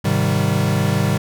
square chord, Ab major seventh, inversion none, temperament equal, 103.83 / 130.81 / 155.56 / 196 Hz, Ab2 / C3 / Eb3 / G3, 0 / 0 / 0 / 0 cents, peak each -22 dBFS, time 0.04-1.18 s, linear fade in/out 10 ms, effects none

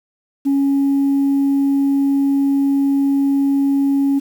sine tone, 277.2 Hz, C#4, in tune, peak -11 dBFS, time 0.45-4.2 s, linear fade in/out 20 ms, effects tanh soft clip ceiling -10 dBFS + 7-bit

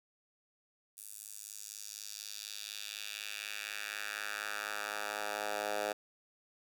10% pulse tone with high-pass filter sweep, 104.1 Hz, G#2, 5 cents sharp, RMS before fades -41 dBFS, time 0.97-5.93 s, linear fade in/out 10 ms, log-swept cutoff 9700 to 610 Hz, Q 1.6, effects none

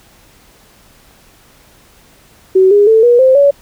sine tone with pitch steps, 377.5 / 409.3 / 443.8 / 481.1 / 521.7 / 565.6 Hz, F#4 / G#4 / A4 / B4 / C5 / C#5, +35 / -25 / +15 / -45 / -5 / +35 cents, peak -4 dBFS, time 2.55-3.51 s, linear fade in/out 10 ms, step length 160 ms, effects pink hiss -46 dBFS RMS until 3.61 s

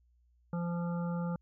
harmonic tone, 172.4 Hz, F3, 22 cents flat, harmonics 1 / 3 / 5 / 7 / 8, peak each -32 / -42 / -46 / -49 / -50 dBFS, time 0.53-1.36 s, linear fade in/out 2 ms, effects added 60 Hz sine -65 dBFS peak until 1.41 s

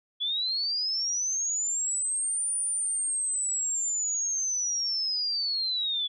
sine linear two-way sweep, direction up then down, 3375 to 9450 to 3408 Hz, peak -26 dBFS, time 0.2-6.08 s, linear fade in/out 20 ms, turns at 2.56 s, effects none

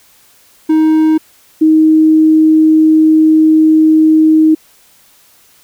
triangle / sine tone pair in turn, 314.2 / 314.2 Hz, D#4 / D#4, +17 / +17 cents, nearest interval unison, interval 0 cents, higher neither, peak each -4 dBFS, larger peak neither, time 0.69-1.18 / 1.61-4.55 s, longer second, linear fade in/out 10 ms, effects white hiss -47 dBFS RMS until 5.63 s

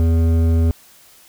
sine tone with hard clipping, 82.41 Hz, E2, in tune, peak -14 dBFS, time 0-0.71 s, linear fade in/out 0 ms, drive 11 dB, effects white hiss -48 dBFS RMS until 1.28 s

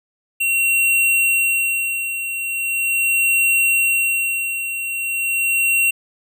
square tone with tremolo, 2737 Hz, F7, 36 cents flat, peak -14 dBFS, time 0.4-5.91 s, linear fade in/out 10 ms, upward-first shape sine, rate 0.4 Hz, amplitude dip 65%, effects none

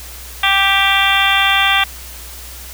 harmonic tone with a mistuned harmonic, 392 Hz, G4, in tune, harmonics 2 / 3 / 4 / 5 / 6 / 7 / 8 / 9, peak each -19 / -19 / -19 / -19 / -19 / -19 / -19 / -19 dBFS, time 0.43-1.84 s, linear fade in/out 5 ms, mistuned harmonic 8, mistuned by +38 cents, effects added 61 Hz sine -34 dBFS peak until 2.73 s + white hiss -34 dBFS RMS until 2.73 s

